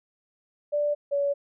sine tone pair in turn, 587.3 / 566.6 Hz, D5 / C#5, 0 / +38 cents, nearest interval minor second, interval 62 cents, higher first, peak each -22 dBFS, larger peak neither, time 0.72-0.95 / 1.11-1.34 s, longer neither, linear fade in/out 20 ms, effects none

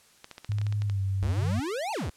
clicks, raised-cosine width 0.2 ms, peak -24 dBFS, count 11, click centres 0.244 / 0.313 / 0.381 / 0.446 / 0.519 / 0.585 / 0.615 / 0.667 / 0.725 / 0.82 / 0.898 s
sine tone with pitch glide, 103.83 to 96.88 Hz, G#2 to G2, 0 to -20 cents, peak -25 dBFS, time 0.49-1.6 s, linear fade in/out 5 ms, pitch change -120 cents, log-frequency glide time 0.83-1.01 s
square exponential two-way sweep, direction up then down, 58.27 to 932.3 to 58.27 Hz, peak -30 dBFS, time 1.22-2.1 s, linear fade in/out 5 ms, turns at 1.92 s
effects white hiss -59 dBFS RMS until 2.16 s + low-pass 10000 Hz 12 dB/octave

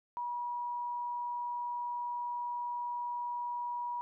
sine tone, 965 Hz, B5, 40 cents flat, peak -34 dBFS, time 0.17-4.01 s, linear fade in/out 0 ms, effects none

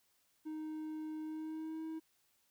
triangle tone with pitch glide, 311.1 to 319.5 Hz, D#4 to D#4, 0 to +46 cents, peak -38 dBFS, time 0.45-2 s, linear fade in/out 20 ms, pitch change +46 cents, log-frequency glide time 1.21-1.84 s, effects white hiss -75 dBFS RMS until 2.5 s

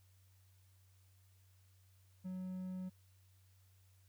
triangle tone, 185 Hz, F#3, in tune, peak -39 dBFS, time 2.24-2.9 s, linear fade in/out 20 ms, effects added 94 Hz sine -65 dBFS peak until 4.08 s + white hiss -75 dBFS RMS until 4.08 s

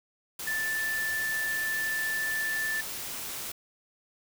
sine tone in noise, 1760 Hz, A6, in tune, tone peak -28 dBFS, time 0.47-2.81 s, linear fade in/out 5 ms, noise white, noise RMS -37 dBFS, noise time 0.39-3.52 s, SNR +6 dB, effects none

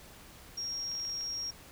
sine tone, 5590 Hz, F8, 1 cent sharp, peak -34 dBFS, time 0.57-1.51 s, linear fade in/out 10 ms
clicks, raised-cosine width 0.2 ms, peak -33 dBFS, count 6, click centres 0.916 / 0.952 / 0.998 / 1.05 / 1.097 / 1.21 s
effects added 60 Hz sine -63 dBFS peak until 1.71 s + pink hiss -53 dBFS RMS until 1.71 s

